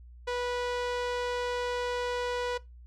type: tone with low-pass filter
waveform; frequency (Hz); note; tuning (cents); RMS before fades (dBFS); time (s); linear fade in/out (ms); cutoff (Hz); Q
sawtooth; 490; B4; -14; -32; 0.27-2.58; 10; 5000; 0.67
effects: noise-tail reverb RT60 0.2 s tail -19 dB re dry + added 60 Hz sine -47 dBFS peak until 2.86 s